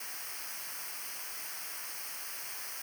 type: noise with comb filter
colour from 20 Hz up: white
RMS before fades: -41 dBFS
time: 0-2.82 s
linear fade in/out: 5 ms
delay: 0.27 ms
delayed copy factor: -0.75
effects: none